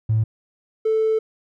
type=tone pair in turn; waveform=triangle; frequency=110 / 440 Hz; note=A2 / A4; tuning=0 / 0 cents; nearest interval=2 octaves; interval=2400 cents; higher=second; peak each=-12 / -13 dBFS; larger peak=first; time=0.09-0.24 / 0.85-1.19 s; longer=second; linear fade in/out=10 ms; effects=tanh soft clip ceiling -13 dBFS